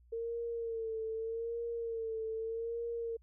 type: tone with vibrato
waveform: sine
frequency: 455.5 Hz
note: A#4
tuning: 40 cents flat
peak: -35 dBFS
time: 0.12-3.17 s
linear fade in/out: 10 ms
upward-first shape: sine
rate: 0.82 Hz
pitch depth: 47 cents each way
effects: added 60 Hz sine -60 dBFS peak until 3.22 s

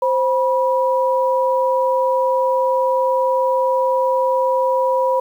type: tone pair together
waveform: sine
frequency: 523.3 / 973.7 Hz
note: C5 / B5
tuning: 0 / -25 cents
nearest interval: major seventh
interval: 1075 cents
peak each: -16 / -18 dBFS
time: 0.02-5.2 s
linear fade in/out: 5 ms
effects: 8-bit

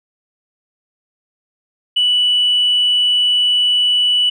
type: tone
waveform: sine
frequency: 2960 Hz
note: F#7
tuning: in tune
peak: -10 dBFS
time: 1.96-4.3 s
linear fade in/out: 10 ms
effects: tanh soft clip ceiling -7 dBFS

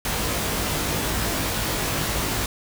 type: noise with comb filter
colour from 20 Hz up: pink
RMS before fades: -25 dBFS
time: 0.05-2.46 s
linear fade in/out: 2 ms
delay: 19 ms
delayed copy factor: +0.9
effects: none

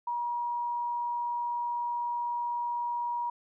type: tone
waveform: sine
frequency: 956 Hz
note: A#5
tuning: 43 cents sharp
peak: -29 dBFS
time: 0.07-3.3 s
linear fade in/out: 5 ms
effects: none

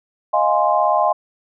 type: chord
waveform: sine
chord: F minor seventh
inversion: third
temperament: equal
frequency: 622.3 / 698.5 / 830.6 / 1046.5 Hz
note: Eb5 / F5 / Ab5 / C6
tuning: 0 / 0 / 0 / 0 cents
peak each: -19 / -19 / -19 / -19 dBFS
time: 0.33-1.13 s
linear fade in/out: 10 ms
effects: none

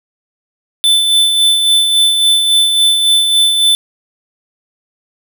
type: tone with tremolo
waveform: square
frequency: 3520 Hz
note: A7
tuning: in tune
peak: -7 dBFS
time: 0.84-3.75 s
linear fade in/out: 0 ms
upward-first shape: sine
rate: 3.6 Hz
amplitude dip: 40%
effects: none

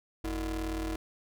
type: ring-modulated tone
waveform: 40% pulse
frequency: 136.2 Hz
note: C#3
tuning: 30 cents flat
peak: -28 dBFS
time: 0.24-0.96 s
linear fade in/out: 5 ms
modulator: 185 Hz
effects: none

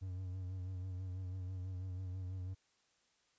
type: tone with vibrato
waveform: triangle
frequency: 92.5 Hz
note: F#2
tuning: in tune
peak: -38 dBFS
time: 0.01-2.55 s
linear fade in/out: 20 ms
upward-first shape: sine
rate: 6.1 Hz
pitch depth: 42 cents each way
effects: white hiss -75 dBFS RMS until 3.38 s + resampled to 16000 Hz

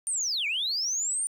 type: linear two-way sweep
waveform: sine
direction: down then up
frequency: 9190 to 2213 to 9190 Hz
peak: -25 dBFS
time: 0.07-1.27 s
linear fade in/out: 0 ms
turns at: 0.47 s
effects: tanh soft clip ceiling -22 dBFS + 10-bit

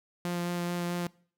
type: tone with vibrato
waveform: sawtooth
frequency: 174.61 Hz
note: F3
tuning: in tune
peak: -26 dBFS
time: 0.25-1.07 s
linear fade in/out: 0 ms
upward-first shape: sine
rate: 4.6 Hz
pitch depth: 10 cents each way
effects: noise-tail reverb RT60 0.5 s tail -23 dB re dry

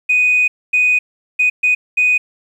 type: tone bursts at uneven times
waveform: sine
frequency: 2489 Hz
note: D#7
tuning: in tune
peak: -9 dBFS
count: 5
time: 0.09-0.48 / 0.73-0.99 / 1.39-1.5 / 1.63-1.75 / 1.97-2.18 s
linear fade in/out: 10 ms
effects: tanh soft clip ceiling -6 dBFS + 8-bit

